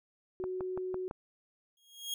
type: tone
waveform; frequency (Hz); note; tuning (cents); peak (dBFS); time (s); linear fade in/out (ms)
sine; 370; F#4; 0; -34; 0.4-1.08; 0
type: click train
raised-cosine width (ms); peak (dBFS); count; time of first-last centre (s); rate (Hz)
1; -26; 5; 0.44-1.111; 5.96
type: tone with exponential growth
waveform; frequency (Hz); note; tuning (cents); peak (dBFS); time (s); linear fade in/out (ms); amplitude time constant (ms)
sawtooth; 3271; G#7; -27; -29; 1.77-2.14; 2; 80
effects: none